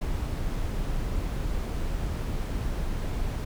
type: noise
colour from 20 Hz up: brown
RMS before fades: -29 dBFS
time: 0.01-3.45 s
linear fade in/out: 10 ms
effects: none